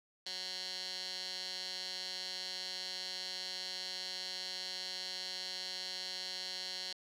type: tone with band-pass filter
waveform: 15% pulse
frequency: 185 Hz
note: F#3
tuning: in tune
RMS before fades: -42 dBFS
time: 0.26-6.93 s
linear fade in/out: 5 ms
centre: 4300 Hz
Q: 4.2
effects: none